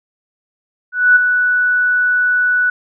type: tone with ADSR envelope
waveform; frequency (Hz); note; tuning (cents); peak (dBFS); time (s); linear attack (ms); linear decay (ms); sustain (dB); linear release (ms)
sine; 1480; F#6; 0; -4; 0.92-2.7; 240; 13; -7; 4
effects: none